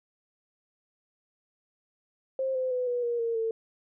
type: tone with pitch steps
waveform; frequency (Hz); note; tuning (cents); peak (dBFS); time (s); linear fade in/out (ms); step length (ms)
sine; 529 / 514.8 / 501 / 487.6 / 474.6 / 461.9 / 449.5; C5 / C5 / B4 / B4 / A#4 / A#4 / A4; +19 / -28 / +25 / -22 / +31 / -16 / +37; -26; 2.39-3.51; 2; 160
effects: none